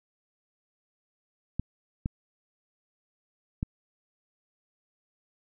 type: clicks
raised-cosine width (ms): 5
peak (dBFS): -16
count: 3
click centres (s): 1.596 / 2.059 / 3.629
effects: none